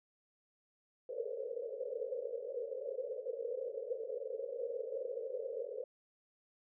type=band-pass noise; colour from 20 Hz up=pink; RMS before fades=-41 dBFS; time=1.09-5.84 s; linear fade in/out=5 ms; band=450 to 540 Hz; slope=96 dB/octave; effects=none